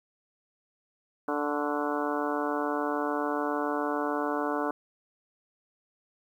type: harmonic tone with a mistuned harmonic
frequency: 146.9 Hz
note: D3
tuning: 1 cent sharp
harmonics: 2 / 3 / 4 / 5 / 6 / 7 / 8 / 9 / 10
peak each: -32 / -34 / -35 / -36 / -37 / -37 / -38 / -39 / -39 dBFS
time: 1.28-4.71 s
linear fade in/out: 2 ms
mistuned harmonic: 8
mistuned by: -61 cents
effects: 10-bit